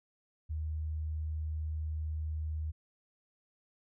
sine tone, 77.78 Hz, D#2, in tune, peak -33 dBFS, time 0.49-2.72 s, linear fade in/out 20 ms, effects none

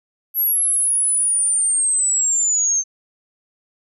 sine linear sweep, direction down, 11680 to 6272 Hz, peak -15 dBFS, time 0.34-2.84 s, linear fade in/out 50 ms, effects none

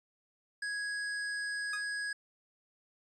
square tone, 1661.2 Hz, G#6, in tune, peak -35 dBFS, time 0.62-2.13 s, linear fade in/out 5 ms
sawtooth tone with exponential decay, 1244.5 Hz, D#6, in tune, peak -33 dBFS, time 1.73-1.85 s, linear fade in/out 5 ms, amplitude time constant 26 ms
effects resampled to 24000 Hz

